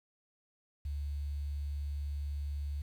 sine tone with quantisation, 72 Hz, D2, 34 cents flat, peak -34 dBFS, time 0.85-2.82 s, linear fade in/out 5 ms, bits 10, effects none

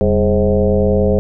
sine tone with frequency modulation, 306.4 Hz, D#4, 27 cents flat, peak -10 dBFS, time 0.01-1.19 s, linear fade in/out 0 ms, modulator 110 Hz, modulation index 2.6, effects none

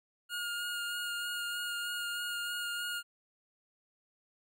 25% pulse tone with vibrato, 1424 Hz, F6, 33 cents sharp, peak -31 dBFS, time 0.29-3.03 s, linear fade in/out 50 ms, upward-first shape sine, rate 3.2 Hz, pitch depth 13 cents each way, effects none

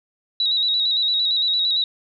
sine tone with vibrato, 3860 Hz, B7, 40 cents flat, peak -17 dBFS, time 0.4-1.84 s, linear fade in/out 2 ms, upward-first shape square, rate 8.8 Hz, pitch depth 36 cents each way, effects none

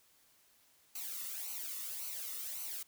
blue noise with flanger, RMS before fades -42 dBFS, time 0.95-2.83 s, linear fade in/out 5 ms, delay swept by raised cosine 0.57 to 1.28 ms, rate 1.8 Hz, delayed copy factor -0.7, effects white hiss -68 dBFS RMS until 2.87 s

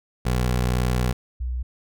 20% pulse / sine tone pair in turn, 61.74 / 61.74 Hz, B1 / B1, 0 / 0 cents, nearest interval unison, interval 0 cents, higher neither, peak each -15 / -24 dBFS, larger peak first, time 0.25-1.13 / 1.4-1.63 s, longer first, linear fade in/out 10 ms, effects none

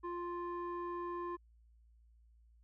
square tone with low-pass filter, 349.2 Hz, F4, in tune, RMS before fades -41 dBFS, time 0.03-1.37 s, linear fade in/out 20 ms, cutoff 1200 Hz, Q 3.6, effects added 57 Hz sine -62 dBFS peak until 2.63 s

